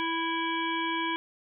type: harmonic tone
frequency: 329.6 Hz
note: E4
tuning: in tune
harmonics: 1 / 3 / 5 / 7 / 9 / 10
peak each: -33 / -31 / -36 / -35 / -41 / -38 dBFS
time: 0-1.16 s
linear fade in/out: 0 ms
effects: none